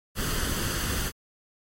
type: noise with comb filter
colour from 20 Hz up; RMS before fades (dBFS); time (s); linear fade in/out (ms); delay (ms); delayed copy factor
pink; -28; 0.15-1.12; 50; 0.64; +0.55
effects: MP3 64 kbps